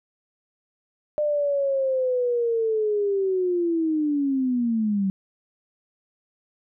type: linear sweep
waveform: sine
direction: down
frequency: 603 to 189.1 Hz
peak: -20 dBFS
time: 1.18-5.1 s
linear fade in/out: 0 ms
effects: none